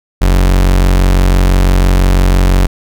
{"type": "tone", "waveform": "40% pulse", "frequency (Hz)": 45.98, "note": "F#1", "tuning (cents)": -10, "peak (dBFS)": -5, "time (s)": [0.21, 2.67], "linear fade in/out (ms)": 10, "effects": []}